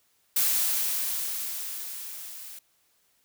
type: noise with level ramp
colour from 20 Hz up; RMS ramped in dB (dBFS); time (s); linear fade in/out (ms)
blue; -23 to -43; 0.36-2.59; 5
effects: white hiss -68 dBFS RMS until 3.24 s